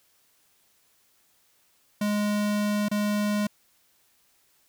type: tone with dropouts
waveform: square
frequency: 207.7 Hz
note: G#3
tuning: in tune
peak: -24 dBFS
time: 2.01-3.47 s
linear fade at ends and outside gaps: 5 ms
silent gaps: 2.885-2.913 s
effects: white hiss -65 dBFS RMS until 4.68 s